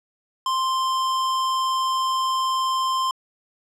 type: tone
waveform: square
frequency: 1046.5 Hz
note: C6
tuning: in tune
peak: -21 dBFS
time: 0.46-3.11 s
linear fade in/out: 2 ms
effects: low-pass 8000 Hz 12 dB/octave